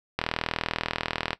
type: click train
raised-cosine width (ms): 0.3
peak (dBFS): -9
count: 47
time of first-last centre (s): 0.19-1.331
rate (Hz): 40.3
effects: noise-tail reverb RT60 0.1 s tail -17 dB re dry